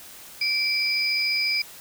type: tone pair together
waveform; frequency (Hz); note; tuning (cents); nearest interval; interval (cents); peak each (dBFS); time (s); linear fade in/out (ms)
sine; 2334 / 4940; D7 / D#8; -11 / -13; octave + minor second; 1298; -24; 0.41-1.62; 5
effects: white hiss -44 dBFS RMS until 1.8 s